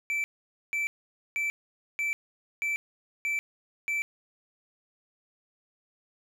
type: tone bursts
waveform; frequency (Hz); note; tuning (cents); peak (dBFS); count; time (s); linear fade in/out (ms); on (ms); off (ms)
triangle; 2326; D7; -17; -25; 7; 0.1-4.02; 0; 140; 490
effects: none